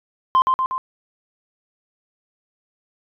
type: tone with echo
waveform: sine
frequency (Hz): 1043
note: C6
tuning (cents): -6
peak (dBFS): -9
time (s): 0.35-0.42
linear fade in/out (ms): 0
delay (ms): 120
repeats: 3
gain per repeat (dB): -4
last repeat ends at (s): 0.78
effects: tanh soft clip ceiling -10 dBFS